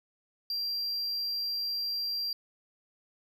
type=tone; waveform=triangle; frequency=4738 Hz; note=D8; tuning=14 cents sharp; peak=-29 dBFS; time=0.5-2.33 s; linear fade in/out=2 ms; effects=none